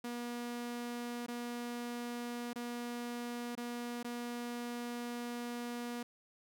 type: tone with dropouts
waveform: sawtooth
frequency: 240 Hz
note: B3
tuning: 49 cents flat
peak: -35 dBFS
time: 0.04-6.03 s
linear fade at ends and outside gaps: 5 ms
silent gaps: 1.264-1.282 / 2.532-2.558 / 3.553-3.575 / 4.03-4.045 s
effects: none